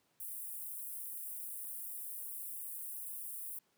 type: high-pass noise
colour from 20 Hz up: white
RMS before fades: -44 dBFS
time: 0.2-3.59 s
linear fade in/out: 5 ms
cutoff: 9100 Hz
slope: 48 dB/octave
effects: pink hiss -75 dBFS RMS until 3.77 s + high-pass 150 Hz 12 dB/octave